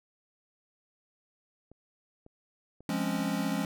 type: clicks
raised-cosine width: 2 ms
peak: -38 dBFS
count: 4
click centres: 1.716 / 2.264 / 2.806 / 3.192 s
type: chord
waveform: square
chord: Db major seventh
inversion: first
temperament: equal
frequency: 174.61 / 207.7 / 261.6 / 277.2 Hz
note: F3 / Ab3 / C4 / Db4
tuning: 0 / 0 / 0 / 0 cents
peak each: -35 / -34 / -37 / -35 dBFS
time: 2.89-3.65 s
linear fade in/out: 2 ms
effects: none

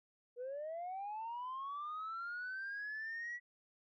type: linear sweep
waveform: sine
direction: up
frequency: 475.2 to 1949 Hz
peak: -39 dBFS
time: 0.36-3.4 s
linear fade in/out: 50 ms
effects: tanh soft clip ceiling -38 dBFS

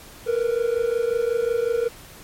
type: tone pair together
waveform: triangle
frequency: 459.3 / 484.8 Hz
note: A#4 / B4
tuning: -26 / -32 cents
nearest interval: minor second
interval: 94 cents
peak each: -20 / -21 dBFS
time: 0.26-1.89 s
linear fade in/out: 20 ms
effects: pink hiss -44 dBFS RMS until 2.23 s + MP3 64 kbps

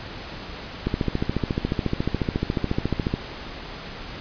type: click train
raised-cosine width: 3 ms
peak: -9 dBFS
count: 33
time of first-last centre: 0.87-3.14 s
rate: 14.1 Hz
effects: pink hiss -36 dBFS RMS until 4.2 s + resampled to 11025 Hz

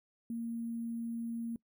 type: tone with sample-and-hold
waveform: sine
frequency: 231.5 Hz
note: A#3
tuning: 12 cents flat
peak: -35 dBFS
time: 0.3-1.56 s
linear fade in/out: 2 ms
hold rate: 11025 Hz
effects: noise-tail reverb RT60 0.1 s tail -23 dB re dry

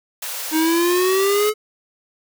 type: high-pass noise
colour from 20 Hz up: white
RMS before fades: -28 dBFS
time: 0.22-1.5 s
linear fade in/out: 5 ms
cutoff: 450 Hz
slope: 96 dB/octave
type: exponential sweep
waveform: square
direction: up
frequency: 311.1 to 431.2 Hz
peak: -16 dBFS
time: 0.51-1.54 s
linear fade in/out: 50 ms
effects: none

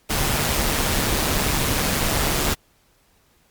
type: noise with amplitude modulation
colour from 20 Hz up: pink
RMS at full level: -19 dBFS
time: 0.09-2.55 s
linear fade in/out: 20 ms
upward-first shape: sine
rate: 145 Hz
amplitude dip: 45%
effects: pink hiss -60 dBFS RMS until 3.5 s + MP3 96 kbps

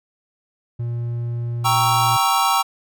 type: tone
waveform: triangle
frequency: 118.6 Hz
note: A#2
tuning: 30 cents sharp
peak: -20 dBFS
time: 0.79-2.17 s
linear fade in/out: 10 ms
type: chord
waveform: square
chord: G diminished seventh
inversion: none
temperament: equal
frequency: 784 / 932.3 / 1108.7 / 1318.5 Hz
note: G5 / Bb5 / Db6 / Fb6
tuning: 0 / 0 / 0 / 0 cents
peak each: -22 dBFS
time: 1.64-2.63 s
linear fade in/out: 20 ms
effects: none

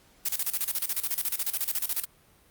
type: noise with tremolo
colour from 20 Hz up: blue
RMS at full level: -27 dBFS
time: 0.25-2.05 s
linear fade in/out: 10 ms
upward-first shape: square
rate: 14 Hz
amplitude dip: 80%
effects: pink hiss -60 dBFS RMS until 2.5 s + Opus 48 kbps

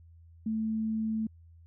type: tone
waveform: sine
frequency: 220 Hz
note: A3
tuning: in tune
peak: -28 dBFS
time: 0.46-1.27 s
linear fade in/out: 5 ms
effects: added 83 Hz sine -52 dBFS peak until 1.66 s

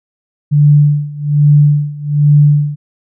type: tone with tremolo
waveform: sine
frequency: 146.83 Hz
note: D3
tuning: in tune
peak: -3 dBFS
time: 0.51-2.76 s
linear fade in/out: 20 ms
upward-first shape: sine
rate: 1.2 Hz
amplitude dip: 90%
effects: none

